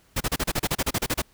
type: noise bursts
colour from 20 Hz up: pink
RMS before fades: -24 dBFS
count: 14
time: 0.16-1.22 s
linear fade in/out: 10 ms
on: 46 ms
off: 32 ms
effects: pink hiss -60 dBFS RMS until 1.33 s